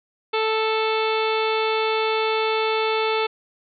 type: harmonic tone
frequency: 440 Hz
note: A4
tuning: in tune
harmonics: 1 / 2 / 3 / 4 / 5 / 6 / 7 / 8 / 9 / 10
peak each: -22 / -26 / -28 / -39 / -31 / -30 / -38 / -32 / -41 / -38 dBFS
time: 0.33-3.27 s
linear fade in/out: 10 ms
effects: none